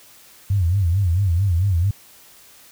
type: tone with vibrato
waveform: sine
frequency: 91.7 Hz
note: F#2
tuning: 15 cents flat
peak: -15 dBFS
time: 0.5-1.91 s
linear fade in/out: 5 ms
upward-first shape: sine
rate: 4.5 Hz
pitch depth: 180 cents each way
effects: white hiss -48 dBFS RMS until 2.71 s